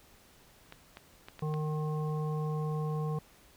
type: clicks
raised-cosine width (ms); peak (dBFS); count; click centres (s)
0.3; -29; 5; 0.724 / 0.971 / 1.285 / 1.393 / 1.54
type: harmonic tone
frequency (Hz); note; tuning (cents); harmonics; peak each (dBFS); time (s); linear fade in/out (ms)
153.4; D#3; -24; 1 / 3 / 5 / 7; -31 / -39 / -45 / -44; 1.42-3.19; 5
effects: pink hiss -60 dBFS RMS until 3.56 s